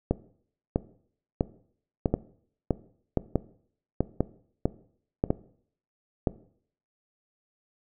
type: two click trains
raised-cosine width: 2 ms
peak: -9 / -9 dBFS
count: 5 / 9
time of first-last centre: 2.14-6.272 / 0.11-5.305 s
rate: 0.968 / 1.54 Hz
effects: noise-tail reverb RT60 0.6 s tail -18 dB re dry